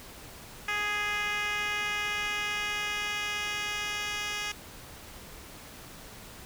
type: tone with band-pass filter sweep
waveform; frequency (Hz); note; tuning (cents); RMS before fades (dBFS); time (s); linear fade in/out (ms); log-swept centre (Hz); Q
10% pulse; 415.3; G#4; 0; -32; 0.68-4.52; 5; 2200 to 3800; 1.3
effects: pink hiss -47 dBFS RMS until 6.45 s